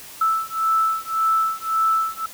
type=beating tone pair; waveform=sine; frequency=1316 / 1317.8 Hz; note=E6 / E6; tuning=-3 / -1 cents; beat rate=1.8 Hz; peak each=-21 dBFS; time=0.21-2.26 s; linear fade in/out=5 ms; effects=white hiss -40 dBFS RMS until 2.33 s